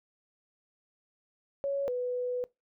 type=tone pair in turn; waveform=sine; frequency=557 / 495.4 Hz; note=C#5 / B4; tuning=+8 / +5 cents; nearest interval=major second; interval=203 cents; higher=first; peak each=-28 / -29 dBFS; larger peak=first; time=1.64-1.88 / 1.88-2.44 s; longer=second; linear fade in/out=0 ms; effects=noise-tail reverb RT60 0.2 s tail -22 dB re dry